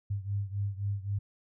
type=beating tone pair; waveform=sine; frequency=99.2 / 103 Hz; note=G2 / G#2; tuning=+21 / -14 cents; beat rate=3.8 Hz; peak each=-32 / -35 dBFS; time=0.1-1.19 s; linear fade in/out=10 ms; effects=none